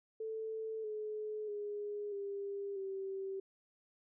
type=tone with pitch steps; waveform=sine; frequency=441.4 / 427.1 / 413.3 / 399.9 / 386.9 Hz; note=A4 / G#4 / G#4 / G4 / G4; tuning=+5 / +48 / -8 / +35 / -23 cents; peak=-38 dBFS; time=0.2-3.4 s; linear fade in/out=5 ms; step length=640 ms; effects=none